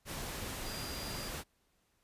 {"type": "tone in noise", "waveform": "sine", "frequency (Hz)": 4806, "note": "D8", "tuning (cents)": 39, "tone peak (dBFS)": -46, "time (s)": [0.63, 1.32], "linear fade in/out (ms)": 50, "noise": "pink", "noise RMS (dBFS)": -41, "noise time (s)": [0.05, 1.44], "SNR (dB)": -8, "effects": ["pink hiss -75 dBFS RMS until 2.03 s", "resampled to 32000 Hz"]}